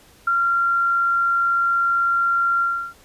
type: tone with ADSR envelope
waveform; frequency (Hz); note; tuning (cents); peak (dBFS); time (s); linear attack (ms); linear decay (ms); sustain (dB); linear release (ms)
sine; 1379; F6; -22; -14; 0.27-2.94; 7; 7; -2; 330
effects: pink hiss -51 dBFS RMS until 3.04 s + resampled to 32000 Hz